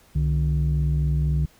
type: tone pair together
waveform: sine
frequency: 66.2 / 150.17 Hz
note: C2 / D3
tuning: +21 / +39 cents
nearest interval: octave + major second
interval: 1418 cents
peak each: -20 dBFS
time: 0.15-1.46 s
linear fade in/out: 10 ms
effects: tanh soft clip ceiling -15 dBFS + pink hiss -56 dBFS RMS until 1.59 s